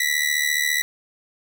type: ring-modulated tone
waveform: sawtooth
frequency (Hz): 1964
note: B6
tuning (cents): -10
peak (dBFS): -13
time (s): 0-0.82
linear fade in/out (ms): 0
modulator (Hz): 37.3
effects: none